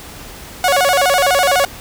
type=tone with vibrato; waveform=sawtooth; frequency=639 Hz; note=D#5; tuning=46 cents sharp; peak=-7 dBFS; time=0.64-1.65 s; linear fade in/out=2 ms; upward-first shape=square; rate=12 Hz; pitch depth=230 cents each way; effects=pink hiss -34 dBFS RMS until 1.8 s